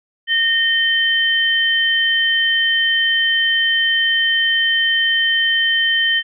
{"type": "tone pair together", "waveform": "sine", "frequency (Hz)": [1839, 3090], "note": ["A#6", "G7"], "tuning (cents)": [-24, -26], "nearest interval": "major sixth", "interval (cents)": 898, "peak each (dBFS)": -16, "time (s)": [0.27, 6.23], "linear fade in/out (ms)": 50, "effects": []}